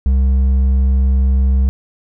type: tone with hard clipping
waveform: sine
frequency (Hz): 66.1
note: C2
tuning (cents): +18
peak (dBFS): -11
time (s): 0.06-1.69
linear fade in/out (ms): 0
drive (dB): 4
effects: none